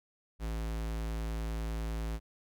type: tone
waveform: square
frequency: 55 Hz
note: A1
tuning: in tune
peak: -34 dBFS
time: 0.39-2.2 s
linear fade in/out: 50 ms
effects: none